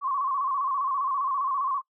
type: tone with vibrato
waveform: sine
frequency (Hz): 1090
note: C#6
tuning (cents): -29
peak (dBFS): -24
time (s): 0.01-1.82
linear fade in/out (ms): 50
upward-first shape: square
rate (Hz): 15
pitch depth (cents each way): 67
effects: noise-tail reverb RT60 0.1 s tail -22 dB re dry